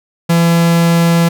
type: tone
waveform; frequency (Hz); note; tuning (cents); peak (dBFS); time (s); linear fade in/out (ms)
45% pulse; 168.5; E3; +38; -8; 0.29-1.29; 10
effects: none